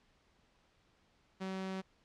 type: tone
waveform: sawtooth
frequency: 189.8 Hz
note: F#3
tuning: 44 cents sharp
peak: -34 dBFS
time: 1.4-1.82 s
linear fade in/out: 20 ms
effects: pink hiss -71 dBFS RMS until 2.04 s + low-pass 5000 Hz 12 dB/octave